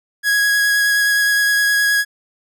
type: tone with vibrato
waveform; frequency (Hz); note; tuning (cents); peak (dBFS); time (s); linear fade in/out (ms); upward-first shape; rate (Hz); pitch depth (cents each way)
45% pulse; 1661.2; G#6; 0; -13; 0.23-2.05; 50; sine; 9.6; 10
effects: none